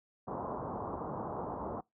white low-pass noise, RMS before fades -39 dBFS, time 0.27-1.81 s, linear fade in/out 10 ms, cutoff 1100 Hz, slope 48 dB/octave, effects noise-tail reverb RT60 0.2 s tail -26 dB re dry + high-pass 60 Hz 12 dB/octave

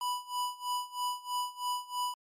square tone with tremolo, 987.8 Hz, B5, in tune, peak -30 dBFS, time 0.01-2.14 s, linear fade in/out 2 ms, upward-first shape sine, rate 3.1 Hz, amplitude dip 90%, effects MP3 64 kbps

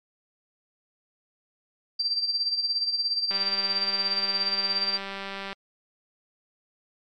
sine tone with tremolo, 4699 Hz, D8, in tune, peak -21 dBFS, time 1.99-4.98 s, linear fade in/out 10 ms, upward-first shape sine, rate 17 Hz, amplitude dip 65%
click train, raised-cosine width 0.3 ms, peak -19 dBFS, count 436, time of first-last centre 3.31-5.529 s, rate 196 Hz
effects MP3 96 kbps

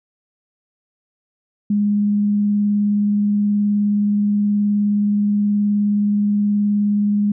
sine tone with vibrato, 205.9 Hz, G#3, 15 cents flat, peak -14 dBFS, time 1.7-7.32 s, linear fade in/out 5 ms, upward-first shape square, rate 19 Hz, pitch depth 8 cents each way, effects none

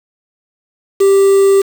triangle tone with quantisation, 392.4 Hz, G4, 2 cents sharp, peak -4 dBFS, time 1-1.62 s, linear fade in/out 10 ms, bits 4, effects none

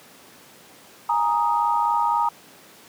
sine chord, Ab suspended second, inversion none, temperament just, 830.6 / 934.4 / 1245.9 Hz, Ab5 / Bb5 / Eb6, 0 / +4 / +2 cents, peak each -25 / -20 / -25 dBFS, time 1.09-2.29 s, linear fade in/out 5 ms, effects pink hiss -48 dBFS RMS until 2.88 s + high-pass 200 Hz 12 dB/octave

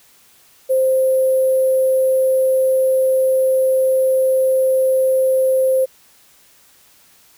sine tone with sample-and-hold, 523.3 Hz, C5, in tune, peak -12 dBFS, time 0.69-5.86 s, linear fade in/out 20 ms, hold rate 11025 Hz, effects white hiss -51 dBFS RMS until 7.37 s

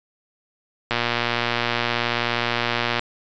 click train, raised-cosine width 0.3 ms, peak -5 dBFS, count 249, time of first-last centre 0.91-2.994 s, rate 119 Hz, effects resampled to 16000 Hz

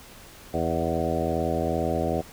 harmonic tone with a mistuned harmonic, 82.41 Hz, E2, in tune, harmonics 1 / 2 / 3 / 4 / 5 / 6 / 7 / 8 / 9, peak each -32 / -32 / -32 / -32 / -32 / -32 / -32 / -32 / -32 dBFS, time 0.53-2.22 s, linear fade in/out 20 ms, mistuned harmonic 8, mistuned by -32 cents, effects pink hiss -47 dBFS RMS until 2.32 s

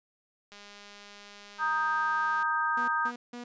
click train, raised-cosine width 0.2 ms, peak -32 dBFS, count 390, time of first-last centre 0.52-2.427 s, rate 204 Hz
sine chord, Eb major, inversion second, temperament equal with one note detuned, 932.3 / 1244.5 / 1579.8 Hz, Bb5 / Eb6 / G6, 0 / 0 / +13 cents, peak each -31 / -29 / -30 dBFS, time 1.58-3.12 s, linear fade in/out 50 ms
sawtooth tone bursts, 241.8 Hz, B3, 36 cents flat, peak -35 dBFS, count 3, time 2.77-3.44 s, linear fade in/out 5 ms, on 110 ms, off 170 ms
effects resampled to 16000 Hz

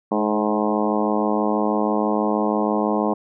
harmonic tone with a mistuned harmonic, 106.2 Hz, G#2, 39 cents sharp, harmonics 2 / 3 / 4 / 5 / 6 / 7 / 8 / 9 / 10, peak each -23 / -25 / -26 / -27 / -28 / -28 / -29 / -30 / -30 dBFS, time 0.11-3.14 s, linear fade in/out 10 ms, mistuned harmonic 3, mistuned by -32 cents, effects none

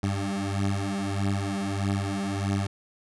20% pulse beating tone pair, 98 / 99.6 Hz, G2 / G2, 0 / +28 cents, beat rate 1.6 Hz, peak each -24 dBFS, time 0.03-2.67 s, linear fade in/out 5 ms, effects resampled to 24000 Hz

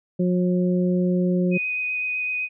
harmonic tone, 180.1 Hz, F#3, 46 cents flat, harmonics 1 / 2 / 3, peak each -19 / -25 / -29 dBFS, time 0.19-1.58 s, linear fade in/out 10 ms
sine tone with vibrato, 2498 Hz, D#7, 6 cents sharp, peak -23 dBFS, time 1.51-2.49 s, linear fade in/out 50 ms, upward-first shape triangle, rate 7.9 Hz, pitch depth 13 cents each way
effects none

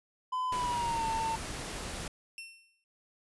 triangle tone with pitch glide, 1014 to 898.2 Hz, B5 to A5, +45 to +35 cents, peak -28 dBFS, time 0.32-1.36 s, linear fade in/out 10 ms, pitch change -210 cents, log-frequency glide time 0.49-1.07 s
pink noise, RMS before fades -39 dBFS, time 0.52-2.08 s, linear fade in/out 5 ms
sawtooth tone with exponential decay, 2700 Hz, E7, 41 cents sharp, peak -36 dBFS, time 2.38-2.84 s, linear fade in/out 1 ms, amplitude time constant 100 ms
effects resampled to 24000 Hz

